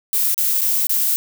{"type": "noise with dropouts", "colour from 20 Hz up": "violet", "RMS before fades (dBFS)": -18, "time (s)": [0.13, 1.16], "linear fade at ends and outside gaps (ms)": 0, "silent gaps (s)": [[0.344, 0.379], [0.609, 0.616], [0.869, 0.895]], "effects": []}